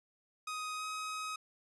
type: tone with pitch glide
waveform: sawtooth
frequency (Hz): 1253 to 1265.4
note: D#6 to D#6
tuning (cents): +12 to +29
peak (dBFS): -34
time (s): 0.47-1.36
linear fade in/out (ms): 5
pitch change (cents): +17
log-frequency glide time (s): 0.76-0.85
effects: resampled to 24000 Hz